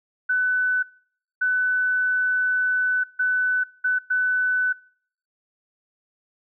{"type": "tone bursts at uneven times", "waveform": "sine", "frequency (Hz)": 1500, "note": "F#6", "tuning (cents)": 23, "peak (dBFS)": -18, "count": 5, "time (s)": [[0.29, 0.83], [1.41, 3.04], [3.19, 3.64], [3.84, 3.99], [4.1, 4.73]], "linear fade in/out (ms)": 10, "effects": ["noise-tail reverb RT60 0.6 s tail -26 dB re dry"]}